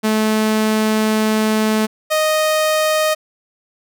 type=tone pair in turn; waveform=sawtooth; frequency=216.9 / 621.3 Hz; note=A3 / D#5; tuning=-25 / -3 cents; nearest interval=octave + tritone; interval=1822 cents; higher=second; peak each=-10 dBFS; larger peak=neither; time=0.03-1.87 / 2.1-3.15 s; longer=first; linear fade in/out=20 ms; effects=none